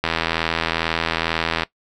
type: click train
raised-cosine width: 0.3 ms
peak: -3 dBFS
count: 132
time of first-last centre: 0.04-1.634 s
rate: 82.2 Hz
effects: noise-tail reverb RT60 0.1 s tail -19 dB re dry